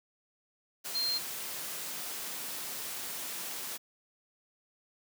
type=tone in noise; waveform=sine; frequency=4186 Hz; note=C8; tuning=in tune; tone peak=-29 dBFS; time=0.94-1.19 s; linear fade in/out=20 ms; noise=white; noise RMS=-39 dBFS; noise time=0.84-3.78 s; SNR=+7 dB; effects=high-pass 150 Hz 12 dB/octave